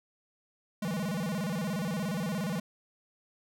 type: tone with vibrato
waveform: square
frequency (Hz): 185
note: F#3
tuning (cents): 0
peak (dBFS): -31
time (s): 0.82-2.6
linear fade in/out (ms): 5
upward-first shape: square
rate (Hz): 17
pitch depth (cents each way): 220
effects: none